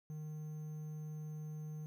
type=tone; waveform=triangle; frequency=153.5 Hz; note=D#3; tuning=23 cents flat; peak=-40 dBFS; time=0.1-1.86 s; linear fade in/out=0 ms; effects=11-bit